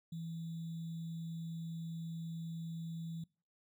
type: tone with sample-and-hold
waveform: sine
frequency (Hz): 164.81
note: E3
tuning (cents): 0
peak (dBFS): -40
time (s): 0.12-3.24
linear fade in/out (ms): 5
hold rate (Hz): 3675
effects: noise-tail reverb RT60 0.4 s tail -25 dB re dry